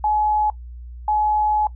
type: tone pair in turn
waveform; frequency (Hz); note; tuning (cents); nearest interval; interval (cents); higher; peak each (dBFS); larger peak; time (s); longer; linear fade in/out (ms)
sine; 848 / 848; G#5 / G#5; +36 / +36; unison; 0; neither; -16; neither; 0.04-0.5 / 1.08-1.67; second; 2
effects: noise-tail reverb RT60 0.1 s tail -19 dB re dry + added 60 Hz sine -33 dBFS peak until 1.75 s